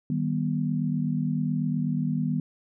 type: chord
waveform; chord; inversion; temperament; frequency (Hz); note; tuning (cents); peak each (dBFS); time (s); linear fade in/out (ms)
sine; Eb augmented; none; just; 155.56 / 194.45 / 243.1; Eb3 / G3 / B3; 0 / -14 / -27; -27 / -30 / -28; 0.1-2.4; 2
effects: none